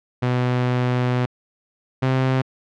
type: tone pair in turn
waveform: sawtooth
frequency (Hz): 124.6 / 130.73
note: B2 / C3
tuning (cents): +16 / -1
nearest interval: minor second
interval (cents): 83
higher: second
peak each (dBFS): -14 / -13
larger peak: second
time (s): 0.22-1.26 / 2.02-2.42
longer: first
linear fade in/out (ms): 10
effects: low-pass 3000 Hz 12 dB/octave